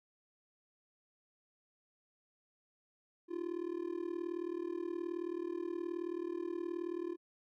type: tone with amplitude modulation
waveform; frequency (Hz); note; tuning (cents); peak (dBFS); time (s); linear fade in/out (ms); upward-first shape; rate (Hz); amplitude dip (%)
triangle; 345.7; F4; -18; -31; 3.28-7.17; 50; sine; 38.8; 90
effects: none